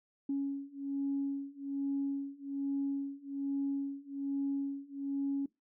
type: beating tone pair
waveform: sine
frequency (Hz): 277.2 / 278.4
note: C#4 / C#4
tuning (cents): 0 / +8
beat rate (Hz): 1.2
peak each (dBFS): -36 / -35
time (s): 0.29-5.46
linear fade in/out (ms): 5
effects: noise-tail reverb RT60 0.2 s tail -21 dB re dry + tanh soft clip ceiling -25 dBFS